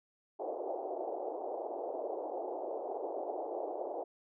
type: band-pass noise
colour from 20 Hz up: white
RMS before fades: -39 dBFS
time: 0.39-4.04 s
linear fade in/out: 10 ms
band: 340 to 780 Hz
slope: 48 dB/octave
effects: none